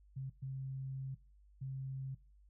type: tone bursts at uneven times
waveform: sine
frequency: 133.6 Hz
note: C3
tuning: 36 cents sharp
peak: -39 dBFS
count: 3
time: 0.16-0.3 / 0.42-1.15 / 1.61-2.15 s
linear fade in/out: 10 ms
effects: noise-tail reverb RT60 0.3 s tail -19 dB re dry + added 50 Hz sine -61 dBFS peak until 2.49 s